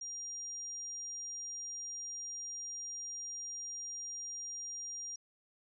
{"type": "tone", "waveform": "sine", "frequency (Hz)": 5700, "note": "F8", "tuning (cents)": 34, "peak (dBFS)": -40, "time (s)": [0.01, 5.16], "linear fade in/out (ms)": 5, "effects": []}